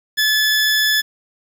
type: tone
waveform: 20% pulse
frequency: 1726 Hz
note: A6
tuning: 34 cents flat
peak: -9 dBFS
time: 0.17-1.02 s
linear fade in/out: 20 ms
effects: 7-bit